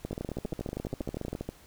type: two click trains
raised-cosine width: 2 ms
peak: -21 / -20 dBFS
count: 19 / 19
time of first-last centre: 0.11-1.351 / 0.05-1.49 s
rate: 14.5 / 12.5 Hz
effects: pink hiss -56 dBFS RMS until 1.66 s